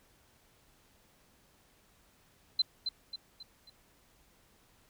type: tone with echo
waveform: sine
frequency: 4072 Hz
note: C8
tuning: 48 cents flat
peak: -23 dBFS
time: 2.59-2.62 s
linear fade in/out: 5 ms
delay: 270 ms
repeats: 4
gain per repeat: -7 dB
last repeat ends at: 3.7 s
effects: pink hiss -66 dBFS RMS until 4.89 s